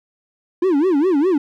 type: tone with vibrato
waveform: triangle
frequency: 326.5 Hz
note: E4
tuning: 17 cents flat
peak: -11 dBFS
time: 0.62-1.38 s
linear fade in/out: 5 ms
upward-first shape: sine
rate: 4.9 Hz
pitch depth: 290 cents each way
effects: none